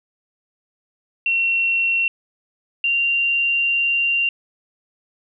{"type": "tone pair in turn", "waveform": "sine", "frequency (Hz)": [2725, 2771], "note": ["F7", "F7"], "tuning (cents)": [-43, -14], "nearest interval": "unison", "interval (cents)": 29, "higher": "second", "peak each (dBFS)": -16, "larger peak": "neither", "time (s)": [[1.26, 2.08], [2.84, 4.29]], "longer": "second", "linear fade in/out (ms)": 2, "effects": []}